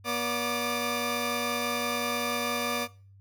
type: tone cluster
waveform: 15% pulse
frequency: 240.2 / 575 / 1196 Hz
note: B3 / D5 / D6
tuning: -48 / -37 / +31 cents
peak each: -26 dBFS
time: 0.04-2.88 s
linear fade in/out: 50 ms
effects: noise-tail reverb RT60 0.4 s tail -21 dB re dry + added 98 Hz sine -51 dBFS peak until 3.2 s